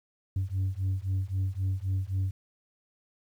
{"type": "beating tone pair", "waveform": "sine", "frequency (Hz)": [93.4, 97.2], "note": ["F#2", "G2"], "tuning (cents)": [17, -14], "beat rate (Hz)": 3.8, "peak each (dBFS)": -28, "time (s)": [0.36, 2.31], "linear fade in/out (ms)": 5, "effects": ["tanh soft clip ceiling -24 dBFS", "10-bit"]}